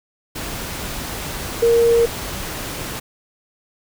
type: tone in noise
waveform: sine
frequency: 466.2 Hz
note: A#4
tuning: in tune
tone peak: -11 dBFS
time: 1.62-2.06 s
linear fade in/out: 10 ms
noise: pink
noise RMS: -28 dBFS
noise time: 0.35-3 s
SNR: +14 dB
effects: none